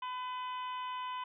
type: harmonic tone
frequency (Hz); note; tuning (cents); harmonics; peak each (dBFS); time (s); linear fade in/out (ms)
503; B4; +32; 2 / 3 / 4 / 5 / 6 / 7; -37 / -52 / -53 / -52 / -49 / -58; 0.02-1.24; 5
effects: none